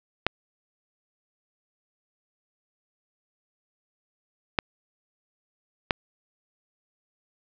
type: clicks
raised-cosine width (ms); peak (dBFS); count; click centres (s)
0.3; -4; 3; 0.266 / 4.588 / 5.908
effects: low-pass 4000 Hz 12 dB/octave